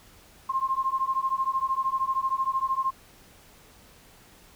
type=beating tone pair; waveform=sine; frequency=1056 / 1069 Hz; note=C6 / C6; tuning=+16 / +37 cents; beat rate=13 Hz; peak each=-27 dBFS; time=0.49-2.91 s; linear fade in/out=10 ms; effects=pink hiss -54 dBFS RMS until 4.55 s